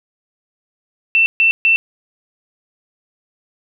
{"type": "tone bursts", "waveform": "sine", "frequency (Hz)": 2681, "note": "E7", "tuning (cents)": 29, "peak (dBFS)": -9, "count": 3, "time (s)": [1.15, 1.76], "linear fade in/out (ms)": 0, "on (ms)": 110, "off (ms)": 140, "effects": []}